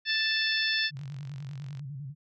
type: harmonic tone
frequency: 881 Hz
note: A5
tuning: 2 cents sharp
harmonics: 2 / 3 / 4 / 5 / 6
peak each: -29 / -33 / -31 / -34 / -33 dBFS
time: 0.05-0.91 s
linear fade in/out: 50 ms
type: tone with vibrato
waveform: sine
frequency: 139.4 Hz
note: C#3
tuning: 10 cents sharp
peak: -36 dBFS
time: 0.9-2.15 s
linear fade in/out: 50 ms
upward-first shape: square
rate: 10 Hz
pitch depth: 100 cents each way
type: click train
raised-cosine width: 0.2 ms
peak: -34 dBFS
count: 39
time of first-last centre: 0.97-1.794 s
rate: 46.1 Hz
effects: none